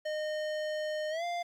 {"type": "tone with pitch glide", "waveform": "square", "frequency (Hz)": [613, 696.1], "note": ["D#5", "F5"], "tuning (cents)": [-26, -6], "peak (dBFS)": -33, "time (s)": [0.05, 1.43], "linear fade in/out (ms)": 10, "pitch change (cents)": 220, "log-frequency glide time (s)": [1.1, 1.24], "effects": ["low-pass 5000 Hz 12 dB/octave", "10-bit"]}